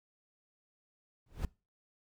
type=noise with exponential growth; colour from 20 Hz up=brown; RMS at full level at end=-32 dBFS; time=1.26-1.45 s; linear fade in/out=2 ms; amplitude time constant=41 ms; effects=noise-tail reverb RT60 0.3 s tail -23 dB re dry